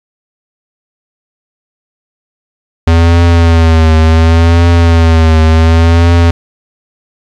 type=tone with vibrato; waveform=square; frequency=82.41 Hz; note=E2; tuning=in tune; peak=-4 dBFS; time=2.87-6.31 s; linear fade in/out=5 ms; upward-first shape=triangle; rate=0.69 Hz; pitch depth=68 cents each way; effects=low-pass 5000 Hz 12 dB/octave + 7-bit